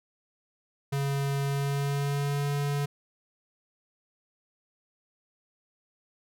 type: tone with pitch glide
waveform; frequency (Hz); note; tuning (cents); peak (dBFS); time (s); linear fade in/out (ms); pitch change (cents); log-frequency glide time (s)
square; 139.5 to 143.17; C#3 to D3; +11 to -44; -27; 0.92-2.86; 10; +45; 1.43-2.53
effects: none